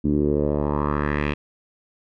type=tone with low-pass filter sweep; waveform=10% pulse; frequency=73.42 Hz; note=D2; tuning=in tune; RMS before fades=-22 dBFS; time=0.04-1.34 s; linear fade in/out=10 ms; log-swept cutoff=260 to 2700 Hz; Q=2.9; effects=none